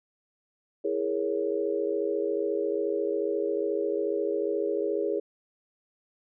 sine chord, A# half-diminished seventh, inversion second, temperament equal with one note detuned, 329.6 / 412 / 466.2 / 554.4 Hz, E4 / G#4 / A#4 / C#5, 0 / -14 / 0 / 0 cents, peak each -33 / -28 / -32 / -33 dBFS, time 0.84-5.2 s, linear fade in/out 10 ms, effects none

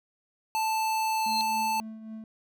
square tone, 880 Hz, A5, in tune, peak -26 dBFS, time 0.55-1.8 s, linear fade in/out 0 ms
sine tone with exponential growth, 4186 Hz, C8, in tune, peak -25 dBFS, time 1.02-1.41 s, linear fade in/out 0 ms, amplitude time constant 83 ms
triangle tone with tremolo, 220.1 Hz, A3, 1 cent sharp, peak -34 dBFS, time 1.26-2.24 s, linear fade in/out 2 ms, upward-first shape triangle, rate 3.7 Hz, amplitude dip 55%
effects none

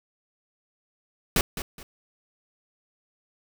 pink noise with echo, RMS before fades -21 dBFS, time 1.36-1.41 s, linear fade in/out 2 ms, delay 210 ms, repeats 2, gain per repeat -11 dB, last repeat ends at 1.83 s, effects none

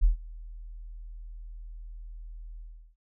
sine tone with ADSR envelope, 40 Hz, D#1, 49 cents sharp, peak -15 dBFS, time 0.01-2.96 s, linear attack 31 ms, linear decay 120 ms, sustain -24 dB, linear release 370 ms, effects none

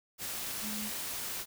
sine tone in noise, 212.5 Hz, G#3, 40 cents sharp, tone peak -39 dBFS, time 0.61-0.91 s, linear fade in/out 50 ms, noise white, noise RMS -38 dBFS, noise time 0.18-1.46 s, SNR -4 dB, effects none

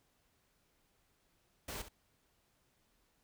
pink noise with echo, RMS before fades -43 dBFS, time 1.68-1.82 s, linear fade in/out 5 ms, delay 66 ms, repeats 1, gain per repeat -11 dB, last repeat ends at 1.886 s, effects pink hiss -75 dBFS RMS until 3.23 s

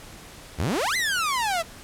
sawtooth exponential two-way sweep, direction up then down, 61.74 to 2093 to 637 Hz, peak -19 dBFS, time 0.58-1.63 s, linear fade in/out 20 ms, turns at 0.96 s, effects pink hiss -44 dBFS RMS until 1.83 s + low-pass 12000 Hz 12 dB/octave

